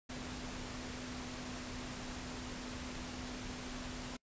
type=tone in noise; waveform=sine; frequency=250.3 Hz; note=B3; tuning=23 cents sharp; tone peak=-47 dBFS; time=0.09-4.17 s; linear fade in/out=10 ms; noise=pink; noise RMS=-45 dBFS; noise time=0.09-4.17 s; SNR=-5 dB; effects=noise-tail reverb RT60 0.1 s tail -26 dB re dry + resampled to 16000 Hz